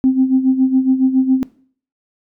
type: tone with tremolo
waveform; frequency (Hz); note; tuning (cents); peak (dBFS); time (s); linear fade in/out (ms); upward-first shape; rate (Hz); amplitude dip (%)
sine; 261.6; C4; 0; -7; 0.04-1.43; 0; sine; 7.2; 70
effects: noise-tail reverb RT60 0.5 s tail -20 dB re dry + tanh soft clip ceiling -3 dBFS